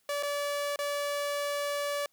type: tone with dropouts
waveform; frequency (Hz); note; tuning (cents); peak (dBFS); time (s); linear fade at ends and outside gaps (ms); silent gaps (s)
sawtooth; 576; D5; -34; -26; 0.09-2.06; 2; 0.227-0.232 / 0.76-0.789
effects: white hiss -71 dBFS RMS until 2.12 s